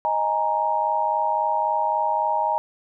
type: chord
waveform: sine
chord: D# suspended fourth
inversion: none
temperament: just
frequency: 622.3 / 829.7 / 933.4 Hz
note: D#5 / G#5 / A#5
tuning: 0 / -2 / +2 cents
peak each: -27 / -24 / -22 dBFS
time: 0.05-2.58 s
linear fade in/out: 0 ms
effects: none